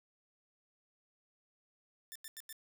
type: tone bursts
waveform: 5% pulse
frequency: 1780 Hz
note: A6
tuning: 20 cents sharp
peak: -34 dBFS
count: 4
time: 2.12-2.527 s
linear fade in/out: 0 ms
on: 35 ms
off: 89 ms
effects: none